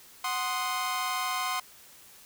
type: chord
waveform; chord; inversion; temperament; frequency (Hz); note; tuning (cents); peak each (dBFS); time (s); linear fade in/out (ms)
sawtooth; C diminished; second; equal; 740 / 1046.5 / 1244.5; Gb5 / C6 / Eb6; 0 / 0 / 0; -31 / -27 / -32; 0.24-1.6; 5
effects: white hiss -53 dBFS RMS until 2.25 s